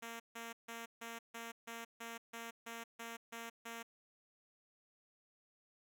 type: tone bursts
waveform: 5% pulse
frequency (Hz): 230.8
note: A#3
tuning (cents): -17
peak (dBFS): -34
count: 12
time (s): 0.02-3.83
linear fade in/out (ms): 10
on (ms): 180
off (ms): 150
effects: none

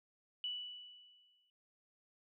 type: tone with exponential decay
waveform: sine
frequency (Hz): 2960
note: F#7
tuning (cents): 0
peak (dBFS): -36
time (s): 0.44-1.5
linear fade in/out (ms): 1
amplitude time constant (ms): 230
effects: none

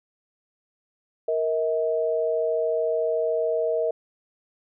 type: tone pair together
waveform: sine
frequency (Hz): 466.8 / 639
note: A#4 / D#5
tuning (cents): +2 / +46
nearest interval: perfect fourth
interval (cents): 544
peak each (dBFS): -24 / -24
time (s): 1.28-3.91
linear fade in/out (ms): 5
effects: none

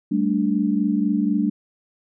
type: chord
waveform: sine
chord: G suspended second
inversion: none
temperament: equal with one note detuned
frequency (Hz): 196 / 220 / 292.3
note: G3 / A3 / D4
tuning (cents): 0 / 0 / -8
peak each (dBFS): -22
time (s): 0.11-1.5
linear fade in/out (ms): 10
effects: none

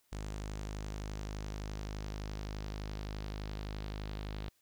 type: tone with low-pass filter sweep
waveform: sawtooth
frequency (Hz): 51.7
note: G#1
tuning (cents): -7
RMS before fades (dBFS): -41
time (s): 0.12-4.49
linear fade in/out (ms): 5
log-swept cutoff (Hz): 7400 to 4100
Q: 2.1
effects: white hiss -73 dBFS RMS until 4.61 s

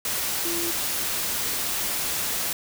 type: tone in noise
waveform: sine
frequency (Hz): 339.7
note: F4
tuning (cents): -48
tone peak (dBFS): -30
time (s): 0.45-0.71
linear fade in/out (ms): 2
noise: white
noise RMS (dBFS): -27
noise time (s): 0.05-2.53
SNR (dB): -6
effects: none

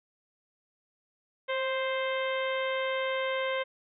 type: harmonic tone with a mistuned harmonic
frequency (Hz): 523.3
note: C5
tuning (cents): 0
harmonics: 1 / 2 / 3 / 4 / 5 / 6 / 7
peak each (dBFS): -30 / -36 / -38 / -36 / -44 / -41 / -46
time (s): 1.48-3.64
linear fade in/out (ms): 20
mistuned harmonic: 1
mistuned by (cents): +19
effects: none

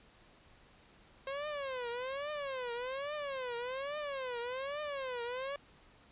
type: tone with vibrato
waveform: sawtooth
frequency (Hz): 533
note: C5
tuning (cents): +32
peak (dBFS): -33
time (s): 1.27-5.56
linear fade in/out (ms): 2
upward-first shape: triangle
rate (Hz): 1.2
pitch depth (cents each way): 230
effects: pink hiss -62 dBFS RMS until 6.11 s + resampled to 8000 Hz

